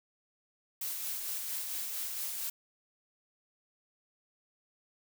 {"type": "noise with tremolo", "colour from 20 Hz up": "blue", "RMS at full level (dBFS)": -36, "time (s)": [0.81, 2.5], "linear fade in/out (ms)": 5, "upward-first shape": "sine", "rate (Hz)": 4.4, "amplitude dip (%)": 30, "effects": []}